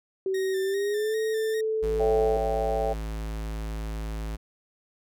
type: tone with pitch glide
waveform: sine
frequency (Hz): 381.8 to 438.6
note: G4 to A4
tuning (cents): -46 to -6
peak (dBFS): -24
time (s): 0.26-2.37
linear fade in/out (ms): 2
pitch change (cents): +240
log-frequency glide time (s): 0.62-1.14
type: tone with vibrato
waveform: sawtooth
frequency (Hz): 1826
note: A#6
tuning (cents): -36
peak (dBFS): -33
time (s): 0.34-1.61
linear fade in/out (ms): 5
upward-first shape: square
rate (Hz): 2.5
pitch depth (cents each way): 41
type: tone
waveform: square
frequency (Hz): 54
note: A1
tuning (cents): -32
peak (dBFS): -31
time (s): 1.82-4.37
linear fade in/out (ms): 20
type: chord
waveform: sine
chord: A dominant seventh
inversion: none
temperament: equal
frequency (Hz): 440 / 554.4 / 659.3 / 784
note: A4 / C#5 / E5 / G5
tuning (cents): 0 / 0 / 0 / 0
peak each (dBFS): -30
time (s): 1.99-2.94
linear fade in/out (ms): 20
effects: none